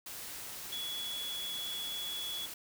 sine tone in noise, 3379 Hz, G#7, 29 cents sharp, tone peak -37 dBFS, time 0.72-2.46 s, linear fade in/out 5 ms, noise white, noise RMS -44 dBFS, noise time 0.06-2.54 s, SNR +4 dB, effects none

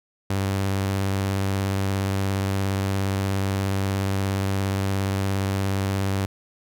sawtooth tone with vibrato, 97.4 Hz, G2, 11 cents flat, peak -18 dBFS, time 0.3-6.26 s, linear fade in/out 5 ms, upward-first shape sine, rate 17 Hz, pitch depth 21 cents each way, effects none

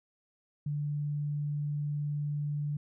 sine tone, 146.83 Hz, D3, in tune, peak -30 dBFS, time 0.66-2.77 s, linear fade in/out 5 ms, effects none

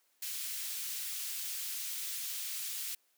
white high-pass noise, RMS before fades -39 dBFS, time 0.22-2.95 s, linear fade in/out 5 ms, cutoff 2500 Hz, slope 12 dB/octave, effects white hiss -73 dBFS RMS until 3.17 s + high-pass 300 Hz 12 dB/octave

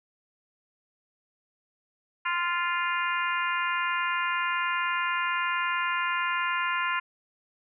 harmonic tone with a mistuned harmonic, 349.2 Hz, F4, in tune, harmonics 3 / 4 / 5 / 6 / 7 / 8, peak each -29 / -31 / -33 / -35 / -36 / -37 dBFS, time 2.25-7 s, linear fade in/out 10 ms, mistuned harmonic 3, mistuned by -16 cents, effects none

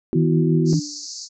sine chord, B suspended fourth, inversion none, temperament equal, 246.9 / 329.6 / 370 Hz, B3 / E4 / F#4, 0 / 0 / 0 cents, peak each -23 dBFS, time 0.13-0.73 s, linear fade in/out 0 ms
sine tone with tremolo, 159.8 Hz, D#3, 47 cents sharp, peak -15 dBFS, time 0.15-0.8 s, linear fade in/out 10 ms, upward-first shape sine, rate 5.7 Hz, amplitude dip 30%
pink band-pass noise, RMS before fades -34 dBFS, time 0.65-1.29 s, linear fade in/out 50 ms, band 4400 to 7000 Hz, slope 96 dB/octave
sine tone with exponential decay, 294.4 Hz, D4, 4 cents sharp, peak -18 dBFS, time 0.74-1.06 s, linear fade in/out 0 ms, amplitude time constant 68 ms
effects none

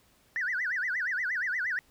sine tone with vibrato, 1712 Hz, A6, 48 cents flat, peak -27 dBFS, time 0.36-1.79 s, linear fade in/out 0 ms, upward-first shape sine, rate 8.5 Hz, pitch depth 290 cents each way, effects tanh soft clip ceiling -23 dBFS + pink hiss -64 dBFS RMS until 1.9 s

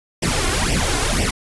pink noise with flanger, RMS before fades -19 dBFS, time 0.22-1.31 s, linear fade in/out 10 ms, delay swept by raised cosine 0.36 to 2.86 ms, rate 2 Hz, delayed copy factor +0.8, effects resampled to 24000 Hz

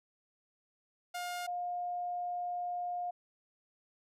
sawtooth / sine tone pair in turn, 710 / 710 Hz, F5 / F5, +28 / +28 cents, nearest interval unison, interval 0 cents, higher neither, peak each -33 / -34 dBFS, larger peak first, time 1.14-1.47 / 1.47-3.11 s, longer second, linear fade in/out 10 ms, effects resampled to 32000 Hz

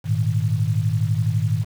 sine chord, Ab suspended second, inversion none, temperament equal with one note detuned, 104.49 / 116.54 / 155.56 Hz, Ab2 / Bb2 / Eb3, +11 / 0 / 0 cents, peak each -21 / -22 / -24 dBFS, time 0.04-1.65 s, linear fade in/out 50 ms, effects 7-bit

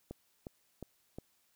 click train, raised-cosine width 2 ms, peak -29 dBFS, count 4, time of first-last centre 0.11-1.185 s, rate 2.79 Hz, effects white hiss -73 dBFS RMS until 1.55 s

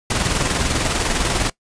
pink noise with tremolo, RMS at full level -18 dBFS, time 0.1-1.5 s, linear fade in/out 5 ms, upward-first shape square, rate 20 Hz, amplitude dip 40%, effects noise-tail reverb RT60 0.1 s tail -20 dB re dry + resampled to 22050 Hz

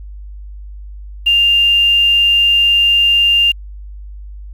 sine tone with quantisation, 2798 Hz, F7, 3 cents sharp, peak -8 dBFS, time 1.26-3.52 s, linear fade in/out 10 ms, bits 6, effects added 50 Hz sine -28 dBFS peak until 4.53 s

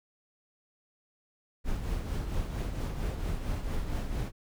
brown noise with tremolo, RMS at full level -30 dBFS, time 1.64-4.32 s, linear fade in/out 50 ms, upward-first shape triangle, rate 4.4 Hz, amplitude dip 55%, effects none

